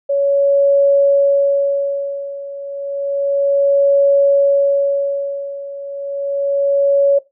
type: tone with tremolo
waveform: sine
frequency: 560 Hz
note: C#5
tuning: 18 cents sharp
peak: -8 dBFS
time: 0.09-7.19 s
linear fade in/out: 10 ms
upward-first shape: sine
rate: 0.31 Hz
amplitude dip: 85%
effects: noise-tail reverb RT60 0.2 s tail -17 dB re dry